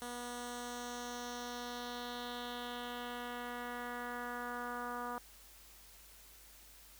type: tone with low-pass filter sweep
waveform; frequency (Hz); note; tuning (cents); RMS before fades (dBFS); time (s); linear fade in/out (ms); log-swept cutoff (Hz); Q
10% pulse; 242.7; B3; -30; -43; 0.02-5.18; 0; 10000 to 1200; 2.3
effects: added 50 Hz sine -63 dBFS peak until 6.99 s + white hiss -59 dBFS RMS until 6.99 s